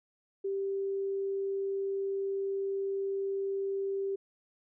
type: tone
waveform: sine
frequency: 392 Hz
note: G4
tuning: in tune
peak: -30 dBFS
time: 0.44-4.16 s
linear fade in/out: 10 ms
effects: none